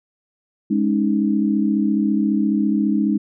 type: chord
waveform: sine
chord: Ab suspended fourth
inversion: none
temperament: just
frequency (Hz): 207.7 / 276.9 / 311.5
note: Ab3 / Db4 / Eb4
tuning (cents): 0 / -2 / +2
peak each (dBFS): -18 / -22 / -21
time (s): 0.7-3.18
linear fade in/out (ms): 10
effects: none